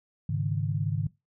sine chord, Ab suspended fourth, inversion none, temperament equal, 103.83 / 138.59 / 155.56 Hz, Ab2 / Db3 / Eb3, 0 / 0 / 0 cents, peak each -30 dBFS, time 0.29-1.07 s, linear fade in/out 5 ms, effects noise-tail reverb RT60 0.2 s tail -19 dB re dry

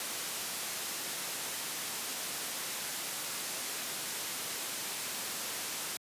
white low-pass noise, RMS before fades -38 dBFS, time 0-5.97 s, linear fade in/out 2 ms, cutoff 12000 Hz, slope 12 dB/octave, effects high-pass 150 Hz 12 dB/octave + resampled to 32000 Hz

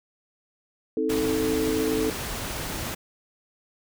sine chord, A diminished, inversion first, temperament just, 264 / 316.8 / 440 Hz, C4 / Eb4 / A4, +16 / +31 / 0 cents, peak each -29 / -27 / -25 dBFS, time 0.97-2.1 s, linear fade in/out 2 ms
pink noise, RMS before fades -32 dBFS, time 1.09-2.95 s, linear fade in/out 10 ms
effects none

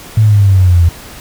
sine exponential sweep, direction down, 111.1 to 83 Hz, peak -4 dBFS, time 0.17-0.89 s, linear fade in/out 5 ms, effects pink hiss -32 dBFS RMS until 1.2 s

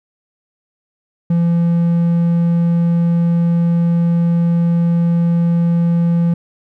triangle tone, 170 Hz, F3, 46 cents flat, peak -9 dBFS, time 1.3-6.34 s, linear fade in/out 5 ms, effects none

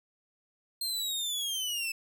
sawtooth linear sweep, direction down, 4212 to 2615 Hz, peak -28 dBFS, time 0.81-1.92 s, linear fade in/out 5 ms, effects none

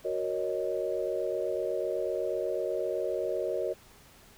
sine chord, D# minor seventh, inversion first, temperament equal, 370 / 466.2 / 554.4 / 622.3 Hz, F#4 / A#4 / C#5 / D#5, 0 / 0 / 0 / 0 cents, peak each -34 dBFS, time 0.04-3.74 s, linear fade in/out 20 ms, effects pink hiss -56 dBFS RMS until 4.37 s

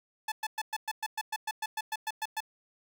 sawtooth tone bursts, 868 Hz, A5, 24 cents flat, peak -27 dBFS, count 15, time 0.28-2.405 s, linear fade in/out 5 ms, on 39 ms, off 110 ms, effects none

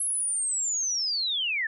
sine linear sweep, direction down, 10930 to 1704 Hz, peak -25 dBFS, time 0-1.67 s, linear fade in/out 5 ms, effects none

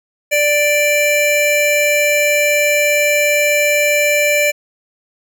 square tone pair together, 587.6 / 2349 Hz, D5 / D7, +1 / 0 cents, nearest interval 2 octaves, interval 2399 cents, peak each -15 dBFS, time 0.31-4.52 s, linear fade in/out 20 ms, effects 8-bit

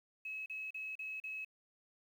sine tone bursts, 2573 Hz, E7, 43 cents flat, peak -40 dBFS, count 5, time 0.25-1.448 s, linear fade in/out 5 ms, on 210 ms, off 37 ms, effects 11-bit

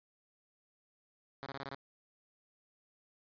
5% pulse tone bursts, 137.3 Hz, C#3, 16 cents flat, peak -30 dBFS, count 6, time 1.43-1.747 s, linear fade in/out 0 ms, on 32 ms, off 25 ms, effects resampled to 11025 Hz

